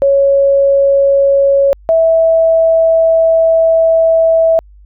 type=tone pair in turn; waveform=sine; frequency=554 / 653.5 Hz; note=C#5 / E5; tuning=-1 / -15 cents; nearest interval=minor third; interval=286 cents; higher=second; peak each=-6 dBFS; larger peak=neither; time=0.02-1.73 / 1.89-4.59 s; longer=second; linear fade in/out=0 ms; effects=added 50 Hz sine -37 dBFS peak until 4.85 s